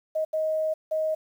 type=tone bursts at uneven times; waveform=sine; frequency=628 Hz; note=D#5; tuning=16 cents sharp; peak=-23 dBFS; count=3; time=0.15-0.25 / 0.33-0.74 / 0.91-1.15 s; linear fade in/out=10 ms; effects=9-bit